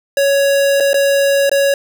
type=tone with dropouts; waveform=square; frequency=557 Hz; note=C#5; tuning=8 cents sharp; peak=-11 dBFS; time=0.17-1.74 s; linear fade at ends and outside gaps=2 ms; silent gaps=0.801-0.805 / 0.932-0.942 / 1.495-1.515 s; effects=none